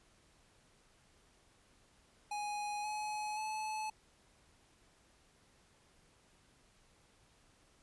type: tone with pitch steps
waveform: square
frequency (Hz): 830.6 / 846.6 / 862.9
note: G#5 / G#5 / A5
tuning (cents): 0 / +33 / -34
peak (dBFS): -38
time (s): 2.31-3.9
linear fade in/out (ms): 5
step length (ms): 530
effects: pink hiss -68 dBFS RMS until 7.82 s + resampled to 24000 Hz